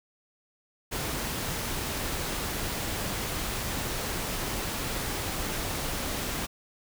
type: noise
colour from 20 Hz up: pink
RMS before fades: -32 dBFS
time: 0.91-6.47 s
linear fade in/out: 20 ms
effects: none